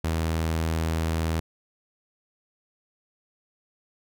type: tone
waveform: sawtooth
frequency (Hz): 81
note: E2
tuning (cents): -30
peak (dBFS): -20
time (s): 0.04-1.4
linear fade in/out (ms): 5
effects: none